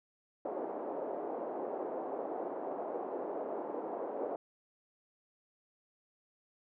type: band-pass noise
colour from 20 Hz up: white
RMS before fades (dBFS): -39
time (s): 0.45-4.36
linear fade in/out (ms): 2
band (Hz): 310 to 710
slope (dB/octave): 24
effects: none